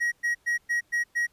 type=tone bursts; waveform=triangle; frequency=1900 Hz; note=A#6; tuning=33 cents sharp; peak=-21 dBFS; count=6; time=0-1.27 s; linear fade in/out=20 ms; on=120 ms; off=110 ms; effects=pink hiss -66 dBFS RMS until 1.32 s + resampled to 32000 Hz